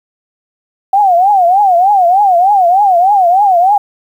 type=tone with vibrato; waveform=sine; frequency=754 Hz; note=F#5; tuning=32 cents sharp; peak=-5 dBFS; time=0.93-3.78 s; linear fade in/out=5 ms; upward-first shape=triangle; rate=3.3 Hz; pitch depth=200 cents each way; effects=7-bit